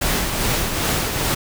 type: noise with tremolo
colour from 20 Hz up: pink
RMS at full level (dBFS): -19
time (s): 0.01-1.35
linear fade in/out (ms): 10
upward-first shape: triangle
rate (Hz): 2.5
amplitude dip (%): 45
effects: none